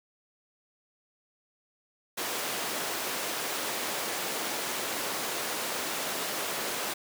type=high-pass noise; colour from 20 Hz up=pink; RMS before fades=-33 dBFS; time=2.17-6.94 s; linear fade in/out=10 ms; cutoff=380 Hz; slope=12 dB/octave; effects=none